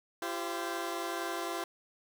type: chord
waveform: 15% pulse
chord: F suspended second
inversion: none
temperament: equal with one note detuned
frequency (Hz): 340.9 / 392 / 523.3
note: F4 / G4 / C5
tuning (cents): -42 / 0 / 0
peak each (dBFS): -30 / -33 / -36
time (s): 0.22-1.64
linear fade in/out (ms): 2
effects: none